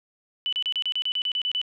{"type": "tone bursts", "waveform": "sine", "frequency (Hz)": 2985, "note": "F#7", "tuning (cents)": 15, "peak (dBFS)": -23, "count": 12, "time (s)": [0.46, 1.615], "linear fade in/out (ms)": 0, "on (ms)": 66, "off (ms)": 33, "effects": []}